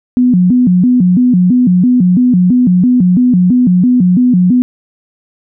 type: tone with vibrato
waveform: sine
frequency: 211.9 Hz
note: G#3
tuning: 35 cents sharp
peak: -5 dBFS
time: 0.17-4.62 s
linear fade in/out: 0 ms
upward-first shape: square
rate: 3 Hz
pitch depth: 280 cents each way
effects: none